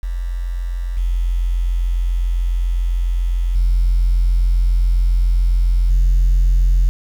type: tone with level steps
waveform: sine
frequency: 43.65 Hz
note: F1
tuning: in tune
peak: -19 / -14 / -10 / -8 dBFS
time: 0.03-6.89 s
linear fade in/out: 0 ms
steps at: 0.97 / 3.55 / 5.9 s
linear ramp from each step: 5 ms
effects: tanh soft clip ceiling -8 dBFS + 7-bit